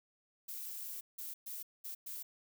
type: noise bursts at uneven times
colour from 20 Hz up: violet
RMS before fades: -44 dBFS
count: 5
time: 0.48-1.01 / 1.18-1.34 / 1.46-1.63 / 1.84-1.95 / 2.06-2.23 s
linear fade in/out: 10 ms
effects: none